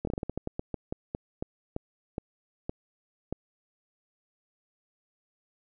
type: slowing click train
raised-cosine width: 2 ms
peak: -18 dBFS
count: 18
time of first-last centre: 0.05-3.326 s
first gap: 23 ms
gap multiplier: 1.23
effects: none